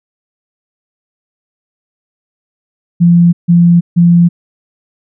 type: tone bursts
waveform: sine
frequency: 172.2 Hz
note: F3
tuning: 24 cents flat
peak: -3 dBFS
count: 3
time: 3-4.29 s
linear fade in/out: 20 ms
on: 330 ms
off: 150 ms
effects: none